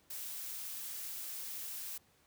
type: noise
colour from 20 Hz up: blue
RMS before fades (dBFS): -43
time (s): 0.1-1.98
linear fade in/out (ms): 5
effects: pink hiss -69 dBFS RMS until 2.26 s + high-pass 60 Hz 12 dB/octave